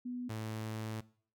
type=tone pair in turn; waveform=sine / sawtooth; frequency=246.9 / 109.79 Hz; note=B3 / A2; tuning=0 / -3 cents; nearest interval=octave + major second; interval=1403 cents; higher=first; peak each=-37 / -34 dBFS; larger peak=second; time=0.05-0.29 / 0.29-1.01 s; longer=second; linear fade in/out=10 ms; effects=noise-tail reverb RT60 0.5 s tail -20 dB re dry